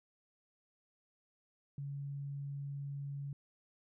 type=tone; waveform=sine; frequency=140.8 Hz; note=C#3; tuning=27 cents sharp; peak=-39 dBFS; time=1.78-3.33 s; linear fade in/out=2 ms; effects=none